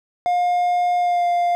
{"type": "tone with pitch glide", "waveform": "triangle", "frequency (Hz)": [711, 700.4], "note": ["F5", "F5"], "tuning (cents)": [31, 5], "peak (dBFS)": -14, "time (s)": [0.26, 1.55], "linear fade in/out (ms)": 0, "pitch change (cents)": -26, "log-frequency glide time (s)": [0.98, 1.26], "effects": []}